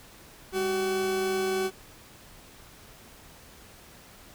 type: tone pair together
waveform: 40% pulse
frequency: 200.2 / 377.4 Hz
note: G3 / F#4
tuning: +37 / +34 cents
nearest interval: major seventh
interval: 1097 cents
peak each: -36 / -25 dBFS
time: 0.52-1.71 s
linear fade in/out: 50 ms
effects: pink hiss -51 dBFS RMS until 4.34 s